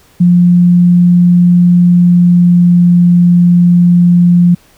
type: tone with pitch glide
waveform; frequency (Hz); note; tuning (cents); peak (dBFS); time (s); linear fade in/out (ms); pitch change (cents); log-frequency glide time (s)
sine; 176.1 to 175.09; F3 to F3; +15 to +5; -3; 0.2-4.55; 10; -10; 1.79-2.95
effects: pink hiss -46 dBFS RMS until 4.77 s